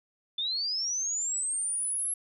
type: linear sweep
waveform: sine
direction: up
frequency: 3500 to 11200 Hz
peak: -28 dBFS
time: 0.38-2.14 s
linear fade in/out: 5 ms
effects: none